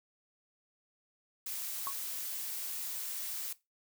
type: noise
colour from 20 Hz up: blue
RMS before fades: -39 dBFS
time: 1.46-3.53 s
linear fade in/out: 5 ms
type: tone with exponential decay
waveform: sine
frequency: 1100 Hz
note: C#6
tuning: 14 cents flat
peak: -31 dBFS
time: 1.87-1.95 s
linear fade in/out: 0 ms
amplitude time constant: 17 ms
effects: noise-tail reverb RT60 0.2 s tail -17 dB re dry